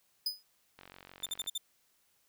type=tone with exponential decay; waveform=45% pulse; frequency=4999 Hz; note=D#8; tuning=7 cents sharp; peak=-27 dBFS; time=0.26-0.43 s; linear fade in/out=5 ms; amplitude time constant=35 ms
type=click train; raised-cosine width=0.3 ms; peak=-34 dBFS; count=32; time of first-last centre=0.79-1.462 s; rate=46.1 Hz
type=tone bursts; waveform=sawtooth; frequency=3579 Hz; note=A7; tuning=29 cents sharp; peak=-30 dBFS; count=5; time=1.23-1.579 s; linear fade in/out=5 ms; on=29 ms; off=51 ms
effects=white hiss -72 dBFS RMS until 2.28 s